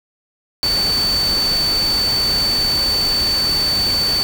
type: tone in noise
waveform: sine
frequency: 4527 Hz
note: C#8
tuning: 36 cents sharp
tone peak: -15 dBFS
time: 0.63-4.23 s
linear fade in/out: 0 ms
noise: pink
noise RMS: -25 dBFS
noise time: 0.63-4.23 s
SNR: +7 dB
effects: none